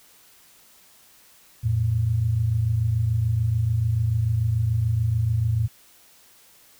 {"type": "tone pair together", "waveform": "sine", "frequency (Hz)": [87.2, 114.08], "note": ["F2", "A#2"], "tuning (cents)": [-2, -37], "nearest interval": "perfect fourth", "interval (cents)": 465, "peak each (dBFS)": [-26, -20], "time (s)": [1.63, 5.68], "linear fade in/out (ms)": 20, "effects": ["white hiss -54 dBFS RMS until 6.79 s"]}